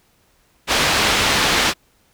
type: low-pass noise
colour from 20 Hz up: white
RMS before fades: -17 dBFS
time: 0.67-1.74 s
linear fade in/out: 50 ms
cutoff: 3800 Hz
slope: 12 dB/octave
effects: pink hiss -59 dBFS RMS until 2.13 s